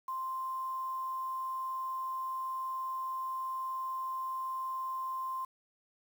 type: tone with quantisation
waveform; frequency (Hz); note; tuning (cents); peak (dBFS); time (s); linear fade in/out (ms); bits
sine; 1046.5; C6; 0; -34; 0.08-5.45; 5; 9
effects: none

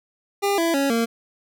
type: tone with pitch steps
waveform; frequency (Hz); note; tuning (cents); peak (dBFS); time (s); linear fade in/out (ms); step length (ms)
25% pulse; 401.2 / 333.5 / 277.2 / 230.4; G4 / E4 / C#4 / A#3; +40 / +20 / 0 / -20; -15; 0.42-1.06; 20; 160
effects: none

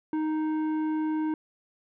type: tone with tanh clipping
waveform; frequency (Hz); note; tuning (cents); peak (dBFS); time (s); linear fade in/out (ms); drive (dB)
sine; 311.1; D#4; 0; -27; 0.13-1.34; 2; 10
effects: none

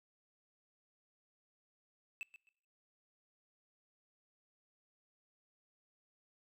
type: tone with echo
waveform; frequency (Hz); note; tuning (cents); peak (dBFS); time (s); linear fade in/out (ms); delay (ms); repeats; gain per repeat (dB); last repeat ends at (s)
triangle; 2632; E7; -3; -38; 2.21-2.23; 0; 130; 2; -13; 2.49
effects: noise-tail reverb RT60 0.8 s tail -25 dB re dry

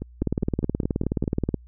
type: two click trains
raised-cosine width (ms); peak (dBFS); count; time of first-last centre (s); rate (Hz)
3; -10 / -17; 26 / 7; 0.22-1.543 / 0.02-1.24; 18.9 / 4.92
effects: added 60 Hz sine -45 dBFS peak until 1.67 s

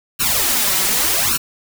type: noise with flanger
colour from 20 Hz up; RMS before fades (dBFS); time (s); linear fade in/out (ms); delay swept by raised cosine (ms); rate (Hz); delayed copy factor
white; -17; 0.19-1.38; 20; 0.72 to 5.32; 0.86; +0.9
effects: none

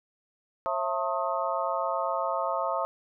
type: harmonic tone with a mistuned harmonic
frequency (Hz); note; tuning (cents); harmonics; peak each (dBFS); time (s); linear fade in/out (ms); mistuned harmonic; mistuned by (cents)
179.5; F3; +48; 3 / 4 / 5 / 6 / 7; -33 / -31 / -33 / -33 / -33; 0.66-2.85; 0; 4; -130
effects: none

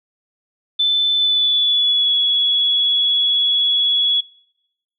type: tone with pitch glide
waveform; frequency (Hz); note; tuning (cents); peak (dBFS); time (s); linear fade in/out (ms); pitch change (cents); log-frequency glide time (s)
sine; 3520 to 3371; A7 to G#7; 0 to +25; -13; 0.79-4.21; 10; -75; 1.16-2.12
effects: noise-tail reverb RT60 0.9 s tail -25 dB re dry

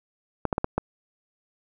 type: clicks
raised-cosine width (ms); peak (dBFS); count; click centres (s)
1; -9; 5; 0.453 / 0.528 / 0.581 / 0.644 / 0.78
effects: none

